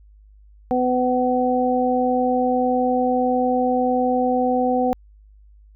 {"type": "harmonic tone", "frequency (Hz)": 251.2, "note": "B3", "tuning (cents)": 30, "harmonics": [1, 2, 3], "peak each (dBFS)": [-21, -21, -21], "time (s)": [0.71, 4.93], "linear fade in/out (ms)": 0, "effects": ["added 51 Hz sine -46 dBFS peak until 5.75 s"]}